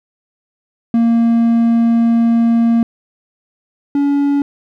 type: tone pair in turn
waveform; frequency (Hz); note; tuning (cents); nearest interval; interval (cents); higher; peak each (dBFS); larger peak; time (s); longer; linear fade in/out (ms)
triangle; 231.6 / 283.5; A#3 / C#4; -11 / +39; major third; 350; second; -7 / -9; first; 0.94-2.83 / 3.95-4.42; first; 2
effects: none

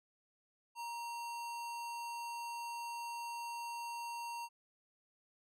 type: tone with sample-and-hold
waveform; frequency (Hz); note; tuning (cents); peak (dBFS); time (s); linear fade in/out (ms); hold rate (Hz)
sine; 940; A#5; +14; -40; 0.75-4.49; 50; 3675
effects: low-pass 12000 Hz 12 dB/octave

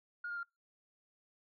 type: tone with pitch steps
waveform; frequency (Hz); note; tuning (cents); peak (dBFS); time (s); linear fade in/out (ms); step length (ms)
sine; 1429 / 1410.1 / 1391.5; F6 / F6 / F6; +39 / +16 / -7; -37; 0.24-0.432; 5; 64
effects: noise-tail reverb RT60 0.2 s tail -24 dB re dry + tanh soft clip ceiling -33 dBFS

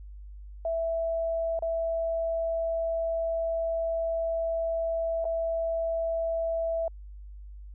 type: tone with dropouts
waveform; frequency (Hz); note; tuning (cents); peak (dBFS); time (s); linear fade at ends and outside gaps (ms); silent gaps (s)
sine; 660; E5; +2; -26; 0.65-6.88; 2; 1.591-1.623 / 5.244-5.252
effects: added 50 Hz sine -41 dBFS peak until 7.74 s

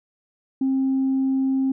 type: tone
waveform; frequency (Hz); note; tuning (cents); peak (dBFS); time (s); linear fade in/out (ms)
sine; 266.3; C4; +31; -17; 0.61-1.72; 5
effects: tanh soft clip ceiling -15 dBFS

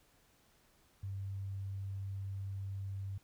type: tone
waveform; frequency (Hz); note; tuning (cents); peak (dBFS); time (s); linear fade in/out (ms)
sine; 97.7; G2; -5; -38; 1.03-3.18; 5
effects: pink hiss -69 dBFS RMS until 3.23 s

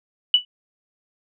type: tone with exponential decay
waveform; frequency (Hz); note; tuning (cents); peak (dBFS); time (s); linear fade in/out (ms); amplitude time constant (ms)
sine; 2960; F#7; 0; -7; 0.34-0.45; 2; 22
effects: none

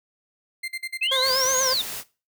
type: tone bursts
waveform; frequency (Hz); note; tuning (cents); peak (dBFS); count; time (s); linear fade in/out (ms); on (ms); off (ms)
35% pulse; 2090; C7; -2; -26; 7; 0.63-1.271; 10; 53; 45
type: linear two-way sweep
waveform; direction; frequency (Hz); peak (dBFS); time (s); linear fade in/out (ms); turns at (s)
sine; up then down; 2489 to 6740 to 3463; -21; 1.01-1.82; 10; 1.58
type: tone with vibrato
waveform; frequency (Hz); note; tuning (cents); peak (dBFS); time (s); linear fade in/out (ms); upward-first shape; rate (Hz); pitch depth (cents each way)
20% pulse; 523.3; C5; 0; -19; 1.11-1.74; 10; sine; 8.2; 45
type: noise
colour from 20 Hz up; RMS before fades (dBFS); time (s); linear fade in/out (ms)
white; -33; 1.22-2.04; 50
effects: noise-tail reverb RT60 0.3 s tail -18 dB re dry

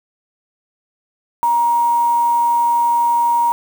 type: tone with quantisation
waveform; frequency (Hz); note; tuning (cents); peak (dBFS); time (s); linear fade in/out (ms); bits
sine; 944; A#5; +22; -12; 1.43-3.52; 0; 5
effects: none

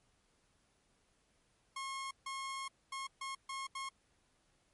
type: tone bursts at uneven times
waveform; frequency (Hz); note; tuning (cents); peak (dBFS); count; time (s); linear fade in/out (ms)
sawtooth; 1080; C#6; -45; -36; 6; 1.76-2.11 / 2.26-2.68 / 2.92-3.07 / 3.21-3.35 / 3.49-3.67 / 3.75-3.89; 5
effects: pink hiss -74 dBFS RMS until 4.73 s + MP3 48 kbps

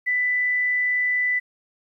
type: tone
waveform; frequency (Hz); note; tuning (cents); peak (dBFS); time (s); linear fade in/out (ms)
sine; 1989; B6; +12; -19; 0.06-1.4; 20
effects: 10-bit

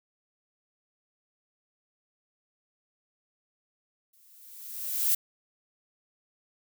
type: noise with exponential growth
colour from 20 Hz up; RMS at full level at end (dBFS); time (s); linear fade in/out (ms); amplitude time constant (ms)
violet; -23; 4.13-5.15; 5; 220
effects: none

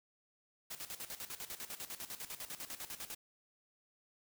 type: noise with tremolo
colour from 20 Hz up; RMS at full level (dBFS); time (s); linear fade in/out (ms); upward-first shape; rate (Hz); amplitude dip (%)
white; -44; 0.7-3.15; 10; square; 10; 75
effects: none

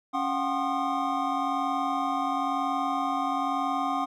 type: tone cluster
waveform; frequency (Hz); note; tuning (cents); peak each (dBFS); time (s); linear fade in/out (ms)
triangle; 277.5 / 723 / 764 / 1062 / 1225; C#4 / F#5 / G5 / C6 / D#6; +2 / -40 / -45 / +25 / -27; -30; 0.13-4.06; 20
effects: none

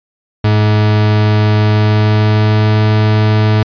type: tone with pitch glide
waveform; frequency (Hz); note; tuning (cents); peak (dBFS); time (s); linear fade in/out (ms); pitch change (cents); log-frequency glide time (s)
40% pulse; 106.2 to 107.43; G#2 to A2; +39 to -41; -7; 0.44-3.63; 5; +20; 1.62-2.8
effects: resampled to 11025 Hz

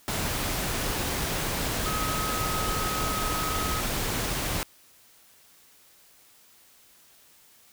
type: tone in noise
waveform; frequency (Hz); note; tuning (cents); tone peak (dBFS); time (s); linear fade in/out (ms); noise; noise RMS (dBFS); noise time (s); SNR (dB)
sine; 1270; D#6; +35; -31; 1.86-3.8; 0; pink; -29; 0.08-4.63; -5
effects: white hiss -57 dBFS RMS until 7.72 s

